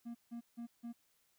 triangle tone bursts, 235.2 Hz, A#3, 16 cents sharp, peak -40 dBFS, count 4, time 0.05-0.93 s, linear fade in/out 20 ms, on 100 ms, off 160 ms, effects white hiss -75 dBFS RMS until 1.38 s

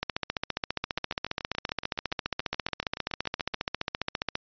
two click trains, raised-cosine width 0.2 ms, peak -17 / -10 dBFS, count 20 / 65, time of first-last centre 0.84-3.539 / 0.03-4.354 s, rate 7.04 / 14.8 Hz, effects resampled to 11025 Hz

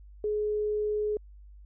sine tone, 421.7 Hz, G#4, 26 cents sharp, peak -26 dBFS, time 0.24-1.17 s, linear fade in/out 2 ms, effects added 50 Hz sine -47 dBFS peak until 1.65 s

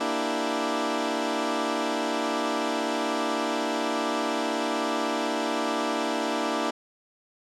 15% pulse chord, E half-diminished seventh, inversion second, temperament equal, 233.1 / 293.7 / 329.6 / 392 Hz, Bb3 / D4 / E4 / G4, 0 / 0 / 0 / 0 cents, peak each -25 / -23 / -24 / -28 dBFS, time 0-6.71 s, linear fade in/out 10 ms, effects low-pass 7000 Hz 12 dB/octave

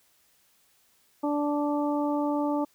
harmonic tone, 292.4 Hz, D4, 7 cents flat, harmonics 1 / 2 / 3 / 4, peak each -26 / -31 / -32 / -38 dBFS, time 1.23-2.65 s, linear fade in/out 10 ms, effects white hiss -65 dBFS RMS until 2.74 s

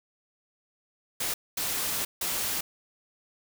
white noise bursts at uneven times, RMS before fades -30 dBFS, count 3, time 1.2-1.34 / 1.57-2.05 / 2.21-2.61 s, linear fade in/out 5 ms, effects none

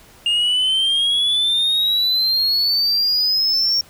sine exponential sweep, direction up, 2821 to 5540 Hz, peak -12 dBFS, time 0.26-3.81 s, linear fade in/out 2 ms, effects tanh soft clip ceiling -14 dBFS + pink hiss -47 dBFS RMS until 3.89 s

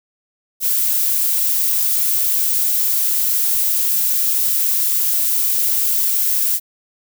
violet noise, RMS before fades -17 dBFS, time 0.6-6.6 s, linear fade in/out 50 ms, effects none

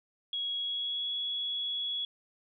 sine tone with pitch glide, 3322 to 3364 Hz, G#7 to G#7, 0 to +22 cents, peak -31 dBFS, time 0.33-2.05 s, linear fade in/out 2 ms, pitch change +22 cents, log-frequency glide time 0.56-1.12 s, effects none

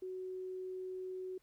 sine tone, 371.8 Hz, F#4, 8 cents sharp, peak -40 dBFS, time 0.02-1.38 s, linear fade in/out 5 ms, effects pink hiss -75 dBFS RMS until 1.42 s

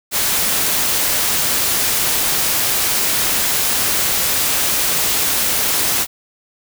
white noise, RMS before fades -17 dBFS, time 0.11-6.07 s, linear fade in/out 50 ms, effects none

